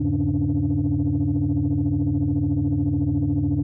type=tone cluster; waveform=sine; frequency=80.8 / 100.6 / 138.7 / 278.8 / 292.7 Hz; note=E2 / G2 / C#3 / C#4 / D4; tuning=-34 / +45 / +1 / +10 / -6 cents; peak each=-27 / -24 / -24 / -27 / -22 dBFS; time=0-3.63 s; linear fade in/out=10 ms; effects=tanh soft clip ceiling -13 dBFS